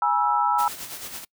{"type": "chord", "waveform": "sine", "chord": "E major", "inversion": "first", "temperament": "equal with one note detuned", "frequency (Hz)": [830.6, 966.3, 1318.5], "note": ["G#5", "B5", "E6"], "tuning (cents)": [0, -38, 0], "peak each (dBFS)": -23, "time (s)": [0.02, 0.68], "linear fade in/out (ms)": 2}
{"type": "noise with tremolo", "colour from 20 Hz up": "white", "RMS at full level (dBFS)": -34, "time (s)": [0.58, 1.25], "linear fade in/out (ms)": 10, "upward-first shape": "sine", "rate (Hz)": 9.1, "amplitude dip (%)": 55}
{"effects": ["noise-tail reverb RT60 0.1 s tail -25 dB re dry"]}